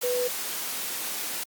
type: tone in noise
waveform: sine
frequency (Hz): 493.9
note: B4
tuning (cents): 0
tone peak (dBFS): -24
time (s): 0.03-0.28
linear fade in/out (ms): 10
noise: white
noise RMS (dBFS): -32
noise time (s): 0.01-1.44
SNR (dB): +5
effects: high-pass 200 Hz 12 dB/octave + Opus 48 kbps